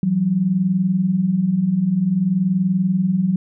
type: tone pair together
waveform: sine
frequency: 167.49 / 188 Hz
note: E3 / F#3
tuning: +28 / +28 cents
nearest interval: major second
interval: 200 cents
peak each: -22 / -16 dBFS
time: 0.03-3.36 s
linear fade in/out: 2 ms
effects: none